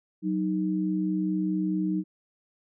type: tone pair together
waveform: sine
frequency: 186.48 / 311.1 Hz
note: F#3 / D#4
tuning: +14 / 0 cents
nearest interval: major sixth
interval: 886 cents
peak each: -27 dBFS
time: 0.22-2.04 s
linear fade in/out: 50 ms
effects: none